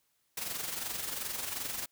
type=noise with amplitude modulation; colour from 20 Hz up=white; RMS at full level=-35 dBFS; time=0.37-1.86 s; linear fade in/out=5 ms; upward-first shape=sine; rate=22.7 Hz; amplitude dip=55%; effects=white hiss -75 dBFS RMS until 1.91 s